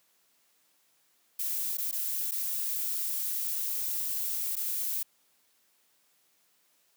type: noise with dropouts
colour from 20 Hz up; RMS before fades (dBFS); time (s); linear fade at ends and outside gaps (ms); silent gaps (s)
violet; -32; 1.39-5.03; 5; 1.772-1.782 / 1.914-1.926 / 2.312-2.318 / 4.556-4.565
effects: white hiss -69 dBFS RMS until 6.96 s + high-pass 150 Hz 12 dB/octave